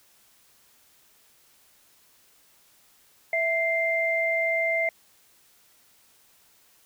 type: tone pair together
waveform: sine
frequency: 659.3 / 2093 Hz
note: E5 / C7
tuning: 0 / 0 cents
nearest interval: octave + minor sixth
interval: 2000 cents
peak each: -26 / -24 dBFS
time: 3.33-4.89 s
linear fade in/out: 2 ms
effects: white hiss -60 dBFS RMS until 6.85 s